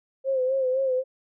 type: tone with vibrato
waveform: sine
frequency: 523.3 Hz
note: C5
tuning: in tune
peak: -21 dBFS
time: 0.24-1.04 s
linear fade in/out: 50 ms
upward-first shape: sine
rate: 3.9 Hz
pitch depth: 56 cents each way
effects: none